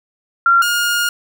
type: tone pair in turn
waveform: sine / sawtooth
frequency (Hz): 1378 / 1421.7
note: F6 / F6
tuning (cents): -24 / +30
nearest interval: minor second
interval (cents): 54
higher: second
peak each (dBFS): -8 / -11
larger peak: first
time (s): 0.46-0.62 / 0.62-1.09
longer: second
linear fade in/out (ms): 2
effects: none